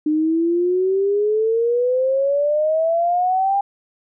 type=exponential sweep; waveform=sine; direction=up; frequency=301.6 to 805 Hz; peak=-15 dBFS; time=0.06-3.61 s; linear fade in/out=5 ms; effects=none